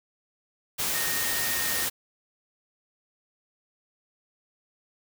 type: tone in noise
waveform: sine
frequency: 1848 Hz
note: A#6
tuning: 16 cents flat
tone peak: -33 dBFS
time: 0.93-1.86 s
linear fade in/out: 20 ms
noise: white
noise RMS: -28 dBFS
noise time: 0.78-1.9 s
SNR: -8 dB
effects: none